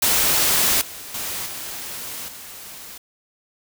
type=noise with level steps; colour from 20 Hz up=white; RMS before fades=-18 / -36 / -28 / -32 / -38 dBFS; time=0.02-2.98 s; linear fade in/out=5 ms; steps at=0.81 / 1.14 / 1.46 / 2.28 s; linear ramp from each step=5 ms; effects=none